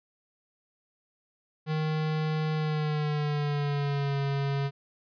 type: tone with pitch glide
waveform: square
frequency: 155.56 to 139.39 Hz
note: D#3 to C#3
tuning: 0 to +10 cents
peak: -27 dBFS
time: 1.66-4.71 s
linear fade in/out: 50 ms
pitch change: -190 cents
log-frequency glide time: 2.54-4.18 s
effects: resampled to 11025 Hz